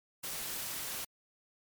white noise, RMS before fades -39 dBFS, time 0.23-1.05 s, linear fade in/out 10 ms, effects MP3 96 kbps

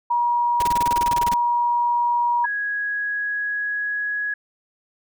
sine tone, 956 Hz, A#5, 43 cents sharp, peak -17 dBFS, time 0.1-2.46 s, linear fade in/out 10 ms
pink noise bursts, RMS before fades -28 dBFS, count 15, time 0.6-1.339 s, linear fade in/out 2 ms, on 25 ms, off 26 ms
sine tone with pitch glide, 1661.2 to 1673.7 Hz, G#6 to G#6, 0 to +13 cents, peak -22 dBFS, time 2.44-4.34 s, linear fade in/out 5 ms, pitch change +13 cents, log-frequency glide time 2.71-4.2 s
effects none

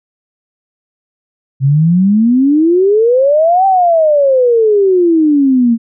sine exponential two-way sweep, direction up then down, 130.81 to 784 to 225.1 Hz, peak -6 dBFS, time 1.6-5.78 s, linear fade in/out 50 ms, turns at 3.66 s, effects none

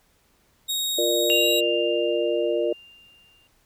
sawtooth tone with pitch glide, 3762 to 3837 Hz, A#7 to A#7, +15 to +49 cents, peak -21 dBFS, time 0.68-1.61 s, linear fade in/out 20 ms, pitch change +34 cents, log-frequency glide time 1.23-1.48 s
sine chord, Bb major, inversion second, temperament equal with one note detuned, 349.2 / 466.2 / 597.6 Hz, F4 / Bb4 / D5, 0 / 0 / +30 cents, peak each -25 dBFS, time 0.98-2.73 s, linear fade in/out 5 ms
sine tone with exponential decay, 2794 Hz, F7, in tune, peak -18 dBFS, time 1.3-3.47 s, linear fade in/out 0 ms, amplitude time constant 470 ms
effects pink hiss -63 dBFS RMS until 3.65 s

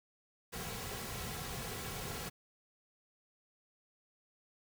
pink noise with comb filter, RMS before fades -42 dBFS, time 0.52-2.3 s, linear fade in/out 20 ms, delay 3.3 ms, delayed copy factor -0.55, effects none

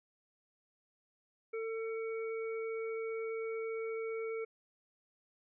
harmonic tone, 448.5 Hz, A4, 33 cents sharp, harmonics 1 / 3 / 5, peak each -36 / -50 / -48 dBFS, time 1.53-4.45 s, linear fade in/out 10 ms, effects none

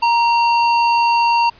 sine tone with sample-and-hold, 937 Hz, A#5, 9 cents sharp, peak -11 dBFS, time 0.02-1.5 s, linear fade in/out 10 ms, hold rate 3675 Hz, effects pink hiss -47 dBFS RMS until 1.59 s + resampled to 11025 Hz

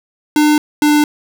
square tone pair in turn, 300 / 297.6 Hz, D4 / D4, +37 / +23 cents, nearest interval unison, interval 14 cents, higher first, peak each -9 dBFS, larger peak neither, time 0.36-0.58 / 0.82-1.04 s, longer neither, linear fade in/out 2 ms, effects none

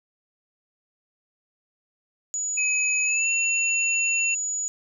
sine tone, 6880 Hz, A8, 40 cents flat, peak -25 dBFS, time 2.34-4.68 s, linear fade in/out 0 ms
sine tone with pitch glide, 2538 to 2704 Hz, D#7 to E7, +34 to +43 cents, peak -22 dBFS, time 2.57-4.35 s, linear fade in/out 10 ms, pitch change +109 cents, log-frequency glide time 3.04-3.29 s
effects none

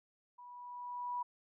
sine tone with level ramp, 978 Hz, B5, 17 cents flat, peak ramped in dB -51 to -34 dBFS, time 0.38-1.23 s, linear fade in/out 10 ms, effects none

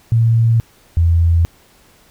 sine tone pair in turn, 114.7 / 83.95 Hz, A#2 / E2, -28 / +32 cents, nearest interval perfect fourth, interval 540 cents, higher first, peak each -9 dBFS, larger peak neither, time 0.12-0.6 / 0.97-1.45 s, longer neither, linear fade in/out 0 ms, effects pink hiss -50 dBFS RMS until 2.1 s

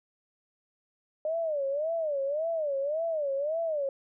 sine tone with vibrato, 603 Hz, D5, 46 cents sharp, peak -27 dBFS, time 1.25-3.89 s, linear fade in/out 2 ms, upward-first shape sine, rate 1.8 Hz, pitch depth 180 cents each way, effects none

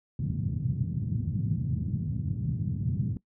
pink band-pass noise, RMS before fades -30 dBFS, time 0.19-3.17 s, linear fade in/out 2 ms, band 100 to 170 Hz, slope 24 dB/octave, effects noise-tail reverb RT60 0.1 s tail -20 dB re dry

